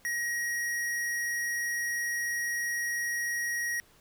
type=tone; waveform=square; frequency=1893 Hz; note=A#6; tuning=26 cents sharp; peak=-30 dBFS; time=0.05-3.8 s; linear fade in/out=0 ms; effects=pink hiss -61 dBFS RMS until 4 s